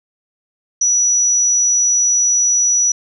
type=tone; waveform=sine; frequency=5880 Hz; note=F#8; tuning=12 cents flat; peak=-11 dBFS; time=0.81-2.92 s; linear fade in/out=5 ms; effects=none